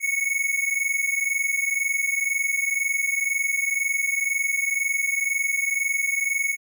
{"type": "tone pair together", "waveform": "square", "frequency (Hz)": [2198, 2220], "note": ["C#7", "C#7"], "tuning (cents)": [-15, 2], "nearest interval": "unison", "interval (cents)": 17, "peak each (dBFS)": [-26, -25], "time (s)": [0, 6.57], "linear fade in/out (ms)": 50, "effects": []}